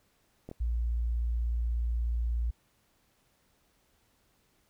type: clicks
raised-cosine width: 2 ms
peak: -28 dBFS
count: 2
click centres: 0.49 / 0.514 s
type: tone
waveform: sine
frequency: 58.27 Hz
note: A#1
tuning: in tune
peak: -27 dBFS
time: 0.6-2.51 s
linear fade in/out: 10 ms
effects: pink hiss -70 dBFS RMS until 4.69 s